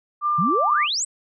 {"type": "tone with vibrato", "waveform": "sine", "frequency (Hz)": 1183, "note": "D6", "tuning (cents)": 12, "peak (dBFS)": -18, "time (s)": [0.21, 0.88], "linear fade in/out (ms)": 50, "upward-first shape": "sine", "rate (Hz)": 2.3, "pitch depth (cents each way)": 19}
{"type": "exponential sweep", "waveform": "sine", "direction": "up", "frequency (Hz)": [146.6, 8380], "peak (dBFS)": -21, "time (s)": [0.38, 1.05], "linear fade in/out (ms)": 10}
{"effects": []}